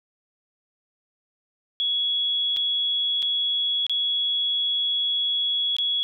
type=tone with dropouts; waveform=sine; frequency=3356 Hz; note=G#7; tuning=17 cents sharp; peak=-21 dBFS; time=1.8-6.03 s; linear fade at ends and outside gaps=0 ms; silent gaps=2.564-2.57 / 3.222-3.227 / 3.866-3.896 / 5.766-5.785 s; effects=none